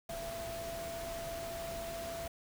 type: tone in noise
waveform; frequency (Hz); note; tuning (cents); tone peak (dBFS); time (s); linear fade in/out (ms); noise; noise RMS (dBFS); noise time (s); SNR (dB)
sine; 671; E5; +31; -40; 0.09-2.28; 5; pink; -45; 0.09-2.28; +2
effects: none